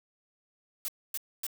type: noise bursts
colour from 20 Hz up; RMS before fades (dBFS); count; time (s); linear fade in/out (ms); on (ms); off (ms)
blue; -34; 3; 0.85-1.466; 0; 32; 260
effects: none